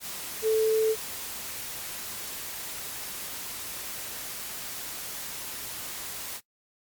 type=tone in noise; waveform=sine; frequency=440 Hz; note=A4; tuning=in tune; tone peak=-20 dBFS; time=0.42-0.96 s; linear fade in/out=50 ms; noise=white; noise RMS=-37 dBFS; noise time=0-6.41 s; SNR=+14 dB; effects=noise-tail reverb RT60 0.1 s tail -20 dB re dry + Opus 48 kbps